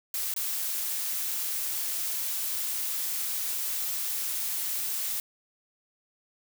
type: noise with dropouts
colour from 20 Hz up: blue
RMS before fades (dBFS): -31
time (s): 0.14-5.2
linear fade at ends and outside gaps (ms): 2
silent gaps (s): 0.34-0.363
effects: none